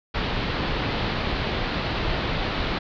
pink low-pass noise, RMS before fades -26 dBFS, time 0.14-2.79 s, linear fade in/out 10 ms, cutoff 4400 Hz, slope 48 dB/octave, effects none

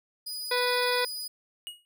sawtooth tone, 4954 Hz, D#8, 8 cents flat, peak -31 dBFS, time 0.26-1.28 s, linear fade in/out 10 ms
harmonic tone, 493.4 Hz, B4, 2 cents flat, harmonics 1 / 2 / 3 / 4 / 5 / 7 / 8 / 9 / 10, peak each -28 / -31 / -33 / -34 / -35 / -36 / -37 / -38 / -38 dBFS, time 0.51-1.05 s, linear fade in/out 5 ms
square tone with exponential decay, 2889 Hz, F#7, 42 cents flat, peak -33 dBFS, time 1.67-1.85 s, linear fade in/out 0 ms, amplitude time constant 39 ms
effects none

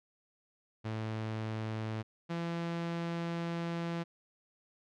sawtooth tone pair in turn, 110 / 169.08 Hz, A2 / E3, 0 / +44 cents, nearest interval perfect fifth, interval 744 cents, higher second, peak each -31 / -30 dBFS, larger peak second, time 0.84-2.03 / 2.29-4.04 s, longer second, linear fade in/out 20 ms, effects low-pass 4000 Hz 12 dB/octave

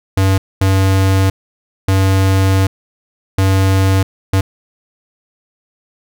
square tone bursts at uneven times, 96 Hz, G2, 36 cents flat, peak -10 dBFS, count 5, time 0.17-0.38 / 0.61-1.3 / 1.88-2.67 / 3.38-4.03 / 4.33-4.41 s, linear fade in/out 5 ms, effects none

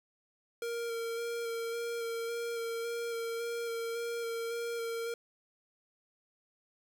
square tone with vibrato, 464.2 Hz, A#4, 7 cents flat, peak -35 dBFS, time 0.62-5.14 s, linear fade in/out 2 ms, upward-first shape square, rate 1.8 Hz, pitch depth 13 cents each way, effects none

